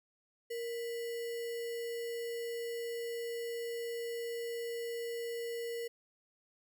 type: tone with sample-and-hold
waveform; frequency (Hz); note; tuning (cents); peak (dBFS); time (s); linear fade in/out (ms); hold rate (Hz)
sine; 467.1; A#4; +3; -36; 0.5-5.88; 10; 2450
effects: none